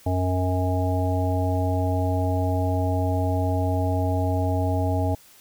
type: harmonic tone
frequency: 91.6 Hz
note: F#2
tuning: 17 cents flat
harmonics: 1 / 3 / 5 / 7 / 9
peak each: -22 / -28 / -33 / -29 / -31 dBFS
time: 0.06-5.15 s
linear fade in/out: 5 ms
effects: white hiss -52 dBFS RMS until 5.4 s